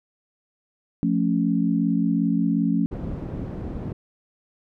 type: chord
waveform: sine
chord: F augmented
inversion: none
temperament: equal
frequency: 174.61 / 220 / 277.2 Hz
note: F3 / A3 / C#4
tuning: 0 / 0 / 0 cents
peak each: -23 dBFS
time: 1.03-2.86 s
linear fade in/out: 0 ms
type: low-pass noise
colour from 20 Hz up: white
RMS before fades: -31 dBFS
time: 2.91-3.93 s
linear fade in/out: 10 ms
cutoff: 240 Hz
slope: 12 dB/octave
effects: none